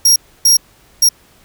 sawtooth tone bursts at uneven times, 5610 Hz, F8, 7 cents sharp, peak -4 dBFS, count 3, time 0.05-0.16 / 0.45-0.57 / 1.02-1.09 s, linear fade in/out 5 ms, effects pink hiss -49 dBFS RMS until 1.44 s

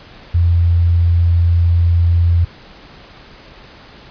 sine tone, 85.6 Hz, F2, 34 cents flat, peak -9 dBFS, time 0.34-2.45 s, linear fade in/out 10 ms, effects pink hiss -40 dBFS RMS until 4.1 s + resampled to 11025 Hz

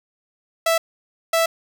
sawtooth tone bursts at uneven times, 659.3 Hz, E5, in tune, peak -12 dBFS, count 2, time 0.66-0.78 / 1.33-1.46 s, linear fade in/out 5 ms, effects none

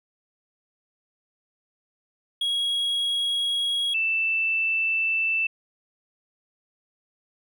triangle / sine tone pair in turn, 3310 / 2655 Hz, G#7 / E7, -6 / +12 cents, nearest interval major third, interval 382 cents, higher first, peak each -21 dBFS, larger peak neither, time 2.41-3.94 / 3.94-5.47 s, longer neither, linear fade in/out 5 ms, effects none

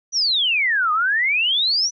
sine exponential two-way sweep, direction down then up, 6030 to 1207 to 6030 Hz, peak -16 dBFS, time 0.12-1.91 s, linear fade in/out 50 ms, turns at 0.92 s, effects none

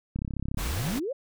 click train, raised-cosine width 5 ms, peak -19 dBFS, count 15, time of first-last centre 0.16-0.574 s, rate 33.8 Hz
pink noise, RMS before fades -34 dBFS, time 0.57-1 s, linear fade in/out 20 ms
sine exponential sweep, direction up, 37 to 587.3 Hz, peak -28 dBFS, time 0.58-1.13 s, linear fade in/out 10 ms
effects none

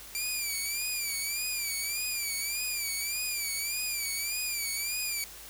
10% pulse tone with vibrato, 2349 Hz, D7, in tune, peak -22 dBFS, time 0.15-5.24 s, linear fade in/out 0 ms, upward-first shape sine, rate 1.7 Hz, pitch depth 94 cents each way, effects added 50 Hz sine -56 dBFS peak until 5.49 s + white hiss -47 dBFS RMS until 5.49 s

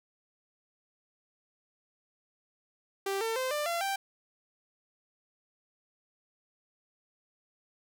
sawtooth tone with pitch steps, 392 / 450.3 / 517.2 / 594.2 / 682.5 / 784 Hz, G4 / A4 / C5 / D5 / F5 / G5, 0 / +40 / -20 / +20 / -40 / 0 cents, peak -26 dBFS, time 3.06-3.96 s, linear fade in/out 5 ms, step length 150 ms, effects none

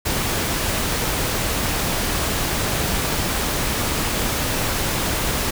pink noise, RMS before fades -22 dBFS, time 0.05-5.51 s, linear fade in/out 10 ms, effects none

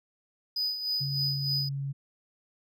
triangle tone with tremolo, 4978 Hz, D#8, in tune, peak -25 dBFS, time 0.56-1.69 s, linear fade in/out 5 ms, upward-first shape sine, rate 3.3 Hz, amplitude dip 60%
sine tone, 138.59 Hz, C#3, in tune, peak -30 dBFS, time 1-1.93 s, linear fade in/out 20 ms
effects none

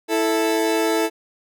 30% pulse tone pair together, 329.6 / 440 Hz, E4 / A4, 0 / 0 cents, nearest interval perfect fourth, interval 500 cents, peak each -18 dBFS, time 0.08-1.1 s, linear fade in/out 50 ms, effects none

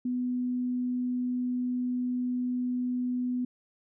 sine tone, 248.7 Hz, B3, 12 cents sharp, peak -27 dBFS, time 0.05-3.45 s, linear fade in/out 5 ms, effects none

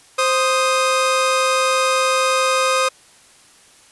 sawtooth tone pair together, 523.2 / 1244.5 Hz, C5 / D#6, 0 / 0 cents, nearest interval octave + minor third, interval 1500 cents, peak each -14 dBFS, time 0.18-2.89 s, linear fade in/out 10 ms, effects white hiss -49 dBFS RMS until 3.91 s + resampled to 24000 Hz

